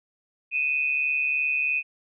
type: tone pair together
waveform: sine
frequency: 2493 / 2636 Hz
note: D#7 / E7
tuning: +3 / -1 cents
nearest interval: minor second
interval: 96 cents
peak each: -23 / -28 dBFS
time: 0.51-1.83 s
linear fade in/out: 50 ms
effects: none